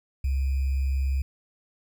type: tone with sample-and-hold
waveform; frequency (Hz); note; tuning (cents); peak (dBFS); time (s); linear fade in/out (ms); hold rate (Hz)
sine; 67.3; C2; +49; -22; 0.24-1.22; 5; 2450
effects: none